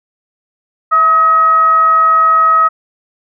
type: tone with frequency modulation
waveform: sine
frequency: 1274 Hz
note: D#6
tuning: 41 cents sharp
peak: -6 dBFS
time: 0.91-2.69 s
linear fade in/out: 20 ms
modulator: 614 Hz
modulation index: 0.25
effects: none